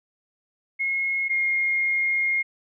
sine tone pair in turn, 2163 / 2137 Hz, C#7 / C7, -43 / +36 cents, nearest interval unison, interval 21 cents, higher first, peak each -22 / -20 dBFS, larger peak second, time 0.79-1.29 / 1.29-2.43 s, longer second, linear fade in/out 20 ms, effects none

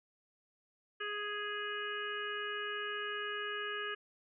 harmonic tone, 415.3 Hz, G#4, in tune, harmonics 1 / 3 / 4 / 5 / 6 / 7, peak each -43 / -43 / -40 / -52 / -49 / -44 dBFS, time 1-3.95 s, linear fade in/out 10 ms, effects none

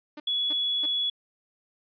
sawtooth tone bursts, 299.5 Hz, D4, 34 cents sharp, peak -34 dBFS, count 3, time 0.17-0.86 s, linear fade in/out 5 ms, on 30 ms, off 300 ms
sine tone, 3387 Hz, G#7, 33 cents sharp, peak -24 dBFS, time 0.27-1.1 s, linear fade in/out 5 ms
effects resampled to 11025 Hz

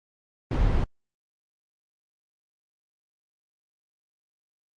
brown noise, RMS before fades -22 dBFS, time 0.51-0.84 s, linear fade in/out 2 ms, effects low-pass 4000 Hz 12 dB/octave + Opus 24 kbps

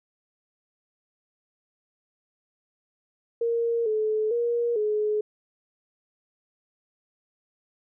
sine tone with pitch steps, 465.6 / 431.8 / 473.3 / 423.7 Hz, A#4 / A4 / A#4 / G#4, -2 / -33 / +26 / +35 cents, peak -22 dBFS, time 3.41-5.21 s, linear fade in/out 5 ms, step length 450 ms, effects none

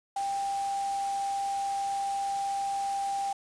sine tone in noise, 793 Hz, G5, 20 cents sharp, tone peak -28 dBFS, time 0.16-3.33 s, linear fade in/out 5 ms, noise white, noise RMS -43 dBFS, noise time 0.16-3.33 s, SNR +12 dB, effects resampled to 22050 Hz

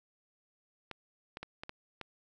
clicks, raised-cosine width 0.3 ms, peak -25 dBFS, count 6, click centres 0.913 / 1.371 / 1.43 / 1.635 / 1.694 / 2.013 s, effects none

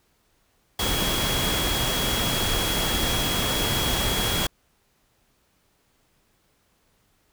sine tone in noise, 3314 Hz, G#7, 4 cents flat, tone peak -28 dBFS, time 0.79-4.47 s, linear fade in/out 5 ms, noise pink, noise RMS -25 dBFS, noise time 0.79-4.47 s, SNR -6 dB, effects pink hiss -66 dBFS RMS until 7.32 s

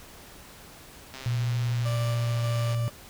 click train, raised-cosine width 0.2 ms, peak -23 dBFS, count 213, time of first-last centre 1.14-2.746 s, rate 132 Hz
sine tone with pitch glide, 119.3 to 116.98 Hz, A#2 to A#2, +41 to +7 cents, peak -24 dBFS, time 1.26-2.88 s, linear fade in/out 0 ms, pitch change -34 cents, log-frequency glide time 1.54-2.54 s
30% pulse tone with tremolo, 587.3 Hz, D5, in tune, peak -31 dBFS, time 1.85-2.9 s, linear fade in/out 10 ms, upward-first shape square, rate 1.7 Hz, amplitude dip 35%
effects pink hiss -48 dBFS RMS until 3.09 s

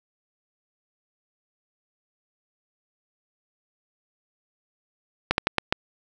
slowing click train, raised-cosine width 0.3 ms, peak -3 dBFS, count 5, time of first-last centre 5.31-5.725 s, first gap 71 ms, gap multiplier 1.26, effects none

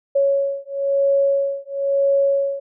sine beating tone pair, 554.4 / 555.4 Hz, C#5 / C#5, 0 / +3 cents, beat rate 1 Hz, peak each -19 dBFS, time 0.15-2.6 s, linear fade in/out 10 ms, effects none

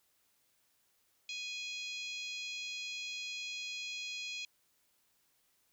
harmonic tone with a mistuned harmonic, 830.6 Hz, G#5, in tune, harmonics 3 / 4 / 5 / 6 / 7 / 8 / 9, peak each -42 / -45 / -46 / -53 / -57 / -53 / -59 dBFS, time 1.29-4.45 s, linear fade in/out 2 ms, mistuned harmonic 9, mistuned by -44 cents, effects white hiss -74 dBFS RMS until 5.72 s

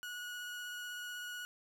30% pulse tone with vibrato, 1458 Hz, F#6, 26 cents flat, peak -39 dBFS, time 0.03-1.45 s, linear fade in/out 0 ms, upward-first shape sine, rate 16 Hz, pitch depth 11 cents each way, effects none

